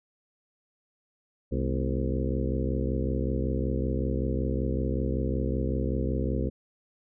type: harmonic tone with a mistuned harmonic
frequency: 65.3 Hz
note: C2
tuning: 3 cents flat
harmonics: 1 / 2 / 3 / 4 / 5 / 6 / 7 / 8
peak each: -29 / -32 / -34 / -35 / -36 / -37 / -37 / -38 dBFS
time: 1.51-6.5 s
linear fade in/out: 20 ms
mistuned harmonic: 3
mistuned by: +150 cents
effects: none